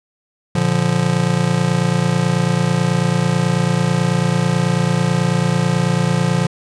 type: chord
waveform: square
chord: Bb major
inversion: none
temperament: just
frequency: 116.54 / 145.68 / 174.81 Hz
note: Bb2 / D3 / F3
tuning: 0 / -14 / +2 cents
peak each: -22 / -19 / -18 dBFS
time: 0.55-6.47 s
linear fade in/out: 5 ms
effects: resampled to 22050 Hz